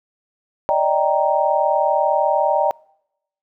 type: chord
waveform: sine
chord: Eb major seventh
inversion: third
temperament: equal with one note detuned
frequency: 582.3 / 622.3 / 784 / 932.3 Hz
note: D5 / Eb5 / G5 / Bb5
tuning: -15 / 0 / 0 / 0 cents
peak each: -20 dBFS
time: 0.69-2.71 s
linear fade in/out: 0 ms
effects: noise-tail reverb RT60 0.8 s tail -26 dB re dry